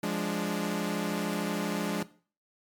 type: chord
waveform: sawtooth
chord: D diminished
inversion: first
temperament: equal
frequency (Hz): 174.61 / 207.7 / 293.7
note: F3 / Ab3 / D4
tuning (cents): 0 / 0 / 0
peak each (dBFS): -30 / -28 / -30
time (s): 0.03-2.03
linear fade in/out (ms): 5
effects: noise-tail reverb RT60 0.4 s tail -17 dB re dry + MP3 96 kbps